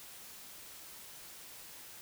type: silence
effects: white hiss -51 dBFS RMS until 2.01 s